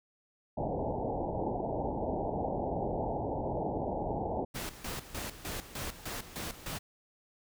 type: low-pass noise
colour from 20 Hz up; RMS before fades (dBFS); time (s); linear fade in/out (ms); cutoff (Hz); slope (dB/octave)
white; -34; 0.57-4.45; 10; 880; 96
type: noise with tremolo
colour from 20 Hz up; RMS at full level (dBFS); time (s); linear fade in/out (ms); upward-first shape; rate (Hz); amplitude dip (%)
pink; -38; 4.54-6.79; 20; square; 3.3; 75
effects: none